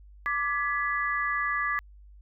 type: chord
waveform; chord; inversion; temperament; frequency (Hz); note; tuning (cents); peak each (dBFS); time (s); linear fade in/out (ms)
sine; G# diminished; second; equal with one note detuned; 1174.7 / 1686.4 / 1975.5; D6 / G#6 / B6; 0 / +26 / 0; -29 / -30 / -31; 0.26-1.79; 0
effects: added 50 Hz sine -48 dBFS peak until 2.21 s